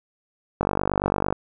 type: click train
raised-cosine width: 1 ms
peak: -7 dBFS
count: 36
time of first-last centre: 0.61-1.326 s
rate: 48.9 Hz
effects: none